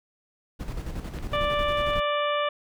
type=noise with tremolo; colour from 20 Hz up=brown; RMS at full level=-31 dBFS; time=0.59-2.01 s; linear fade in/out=20 ms; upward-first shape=square; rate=11 Hz; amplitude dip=50%
type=clicks; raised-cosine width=0.3 ms; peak=-24 dBFS; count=2; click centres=1.187 / 1.936 s
type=harmonic tone; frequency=587.3 Hz; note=D5; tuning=in tune; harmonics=1 / 2 / 3 / 4 / 5 / 6; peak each=-26 / -27 / -35 / -35 / -35 / -38 dBFS; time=1.33-2.49 s; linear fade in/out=5 ms
effects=none